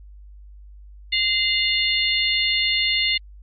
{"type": "harmonic tone with a mistuned harmonic", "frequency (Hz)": 713, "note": "F5", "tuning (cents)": 36, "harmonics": [3, 4, 5, 6], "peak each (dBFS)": [-22, -23, -24, -25], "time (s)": [1.12, 3.18], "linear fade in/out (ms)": 10, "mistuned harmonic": 3, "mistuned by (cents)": -54, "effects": ["added 50 Hz sine -40 dBFS peak until 3.42 s", "MP3 48 kbps"]}